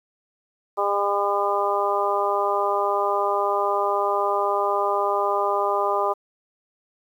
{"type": "harmonic tone", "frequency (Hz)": 201.8, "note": "G#3", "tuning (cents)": -49, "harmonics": [2, 3, 4, 5, 6], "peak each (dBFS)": [-26, -26, -26, -26, -26], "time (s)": [0.77, 6.14], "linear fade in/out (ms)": 20, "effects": ["9-bit"]}